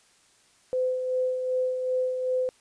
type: tone with tremolo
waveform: sine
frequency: 510 Hz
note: C5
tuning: 44 cents flat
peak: -22 dBFS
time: 0.73-2.49 s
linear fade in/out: 0 ms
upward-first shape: sine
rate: 2.6 Hz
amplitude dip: 45%
effects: white hiss -61 dBFS RMS until 2.6 s + resampled to 22050 Hz